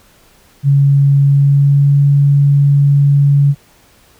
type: tone with pitch glide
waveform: sine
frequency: 140 to 141.71 Hz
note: C#3 to C#3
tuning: +18 to +39 cents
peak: -6 dBFS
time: 0.63-3.55 s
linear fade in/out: 50 ms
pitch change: +21 cents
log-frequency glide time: 1.19-1.98 s
effects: pink hiss -48 dBFS RMS until 4.19 s